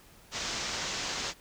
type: low-pass noise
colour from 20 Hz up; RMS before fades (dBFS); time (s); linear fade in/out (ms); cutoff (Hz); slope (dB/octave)
white; -35; 0.31-1.34; 50; 6800; 48
effects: pink hiss -57 dBFS RMS until 1.4 s